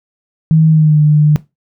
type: tone with pitch glide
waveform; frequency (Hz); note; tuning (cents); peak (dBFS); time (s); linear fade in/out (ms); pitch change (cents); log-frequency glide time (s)
sine; 158.8 to 150.49; D#3 to D3; +36 to +43; -5; 0.51-1.36; 0; -93; 0.69-0.99
effects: noise-tail reverb RT60 0.2 s tail -17 dB re dry